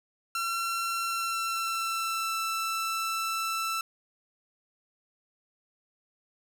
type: tone with pitch glide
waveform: sawtooth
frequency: 1358 to 1329.3 Hz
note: F6 to E6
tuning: -49 to +14 cents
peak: -25 dBFS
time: 0.35-3.81 s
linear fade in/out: 2 ms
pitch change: -37 cents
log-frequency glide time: 1.01-2.4 s
effects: none